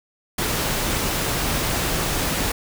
pink noise, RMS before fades -23 dBFS, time 0.38-2.52 s, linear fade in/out 5 ms, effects none

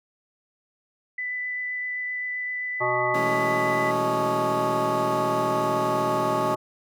sine tone with vibrato, 1993 Hz, B6, 15 cents sharp, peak -27 dBFS, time 1.18-3.91 s, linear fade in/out 5 ms, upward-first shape triangle, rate 7.7 Hz, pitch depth 8 cents each way
harmonic tone, 123.47 Hz, B2, in tune, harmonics 1 / 3 / 5 / 7 / 9 / 10, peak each -36 / -30 / -27 / -28 / -28 / -32 dBFS, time 2.8-6.56 s, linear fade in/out 20 ms
25% pulse chord, A major seventh, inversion second, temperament equal with one note detuned, 164.81 / 204 / 220 / 277.2 Hz, E3 / G#3 / A3 / C#4, 0 / -31 / 0 / 0 cents, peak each -32 / -34 / -33 / -28 dBFS, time 3.14-6.55 s, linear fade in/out 5 ms
effects none

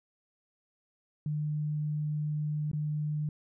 sine tone with dropouts, 150.6 Hz, D3, 44 cents sharp, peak -29 dBFS, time 1.26-3.29 s, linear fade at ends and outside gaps 2 ms, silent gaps 2.715-2.732 s, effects none

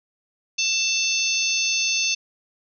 harmonic tone, 887 Hz, A5, 14 cents sharp, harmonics 3 / 4 / 5 / 6 / 7, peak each -24 / -29 / -27 / -29 / -25 dBFS, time 0.58-2.15 s, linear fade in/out 10 ms, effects none

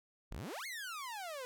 sawtooth exponential two-way sweep, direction up then down, 33 to 2217 to 487.3 Hz, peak -38 dBFS, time 0.31-1.45 s, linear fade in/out 0 ms, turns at 0.66 s, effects none

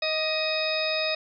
harmonic tone with a mistuned harmonic, 628 Hz, D#5, 16 cents sharp, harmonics 1 / 2 / 3 / 4 / 6 / 7 / 8, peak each -28 / -38 / -37 / -30 / -31 / -41 / -32 dBFS, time 0.02-1.15 s, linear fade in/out 5 ms, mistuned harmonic 2, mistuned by -29 cents, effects none

